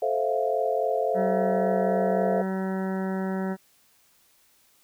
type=chord; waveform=sine; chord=F major seventh; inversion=first; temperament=just; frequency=436.5 / 523.8 / 654.8 / 698.5 Hz; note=A4 / C5 / E5 / F5; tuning=-14 / +2 / -12 / 0 cents; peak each=-28 dBFS; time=0.02-2.42 s; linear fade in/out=5 ms
type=harmonic tone; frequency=190 Hz; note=F#3; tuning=46 cents sharp; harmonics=1 / 2 / 3 / 4 / 5 / 7 / 8 / 9 / 10; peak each=-27 / -33 / -37 / -39 / -41 / -44 / -45 / -46 / -47 dBFS; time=1.14-3.57 s; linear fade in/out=50 ms
effects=white hiss -62 dBFS RMS until 4.83 s